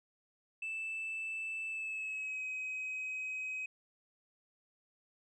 sine tone with pitch glide, 2639 to 2531 Hz, E7 to D#7, +1 to +29 cents, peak -35 dBFS, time 0.62-3.66 s, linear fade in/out 5 ms, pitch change -72 cents, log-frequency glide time 1.68-2.43 s, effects tanh soft clip ceiling -35 dBFS

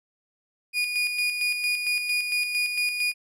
35% pulse tone with tremolo, 2452 Hz, D#7, 26 cents flat, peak -20 dBFS, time 0.73-3.14 s, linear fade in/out 50 ms, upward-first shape square, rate 4.4 Hz, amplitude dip 45%, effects low-pass 12000 Hz 12 dB/octave

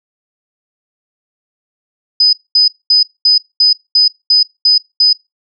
sine tone bursts, 5000 Hz, D#8, 8 cents sharp, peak -5 dBFS, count 9, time 2.2-5.13 s, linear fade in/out 5 ms, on 130 ms, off 220 ms, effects noise-tail reverb RT60 0.2 s tail -21 dB re dry

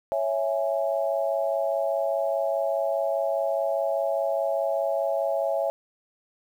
sine chord, C# minor, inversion none, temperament equal, 554.4 / 659.3 / 830.6 Hz, C#5 / E5 / G#5, 0 / 0 / 0 cents, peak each -26 / -26 / -32 dBFS, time 0.12-5.7 s, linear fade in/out 0 ms, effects 9-bit

